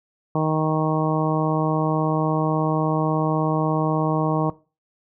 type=harmonic tone; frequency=156.4 Hz; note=D#3; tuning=9 cents sharp; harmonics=1 / 2 / 3 / 4 / 5 / 6 / 7; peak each=-22 / -25 / -27 / -28 / -29 / -30 / -30 dBFS; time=0.35-4.5 s; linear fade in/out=2 ms; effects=noise-tail reverb RT60 0.3 s tail -18 dB re dry